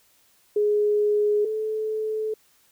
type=tone pair in turn; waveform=sine; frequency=417.4 / 434.1 Hz; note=G#4 / A4; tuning=+9 / -23 cents; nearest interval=minor second; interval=68 cents; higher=second; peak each=-18 / -24 dBFS; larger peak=first; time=0.56-1.45 / 1.45-2.34 s; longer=neither; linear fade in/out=5 ms; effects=white hiss -61 dBFS RMS until 2.71 s